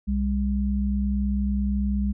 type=tone pair together; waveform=sine; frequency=63.7 / 202.1 Hz; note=C2 / G#3; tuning=-46 / -47 cents; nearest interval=octave + minor sixth; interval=1999 cents; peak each=-24 dBFS; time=0.07-2.13 s; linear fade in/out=20 ms; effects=none